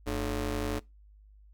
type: ring-modulated tone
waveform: 20% pulse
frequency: 130 Hz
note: C3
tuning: 11 cents flat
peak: -22 dBFS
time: 0.06-0.8 s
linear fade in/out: 20 ms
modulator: 169 Hz
effects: noise-tail reverb RT60 0.2 s tail -22 dB re dry + added 51 Hz sine -53 dBFS peak until 1.53 s